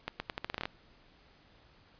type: accelerating click train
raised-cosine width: 0.3 ms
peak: -18 dBFS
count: 11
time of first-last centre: 0.08-0.655 s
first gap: 120 ms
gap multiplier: 0.82
effects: pink hiss -62 dBFS RMS until 1.99 s + resampled to 11025 Hz